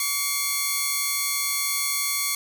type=tone pair together; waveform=5% pulse; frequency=1137 / 2132 Hz; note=C#6 / C7; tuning=+44 / +32 cents; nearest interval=major seventh; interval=1088 cents; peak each=-15 dBFS; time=0-2.35 s; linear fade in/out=2 ms; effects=8-bit